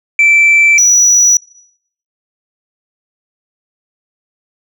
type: tone pair in turn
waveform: sine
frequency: 2331 / 5874 Hz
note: D7 / F#8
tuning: -14 / -13 cents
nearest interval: octave + major third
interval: 1601 cents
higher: second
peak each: -3 dBFS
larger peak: neither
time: 0.19-0.78 / 0.78-1.37 s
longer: neither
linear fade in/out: 2 ms
effects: noise-tail reverb RT60 0.7 s tail -24 dB re dry + tanh soft clip ceiling -3 dBFS